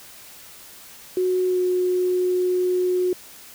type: tone with pitch glide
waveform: sine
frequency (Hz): 367.4 to 363.4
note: F#4 to F#4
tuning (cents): -12 to -31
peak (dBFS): -18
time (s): 1.17-3.13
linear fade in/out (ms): 2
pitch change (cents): -19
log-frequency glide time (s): 1.48-1.59
effects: white hiss -44 dBFS RMS until 3.54 s